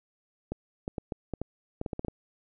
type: clicks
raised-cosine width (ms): 2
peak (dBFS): -19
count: 12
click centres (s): 0.52 / 0.879 / 0.982 / 1.122 / 1.337 / 1.416 / 1.814 / 1.862 / 1.932 / 1.994 / 2.048 / 2.083
effects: none